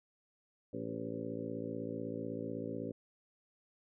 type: harmonic tone with a mistuned harmonic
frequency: 56 Hz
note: A1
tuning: 31 cents sharp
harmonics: 2 / 3 / 4 / 5 / 6 / 7 / 8 / 9 / 10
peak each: -48 / -48 / -45 / -43 / -51 / -45 / -52 / -45 / -50 dBFS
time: 0.73-2.92 s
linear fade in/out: 5 ms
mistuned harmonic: 9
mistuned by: -27 cents
effects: none